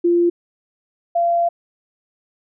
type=tone pair in turn; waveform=sine; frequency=345.8 / 686 Hz; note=F4 / F5; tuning=-17 / -31 cents; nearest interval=octave; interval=1186 cents; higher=second; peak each=-12 / -14 dBFS; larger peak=first; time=0.04-0.3 / 1.15-1.49 s; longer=second; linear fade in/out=10 ms; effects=none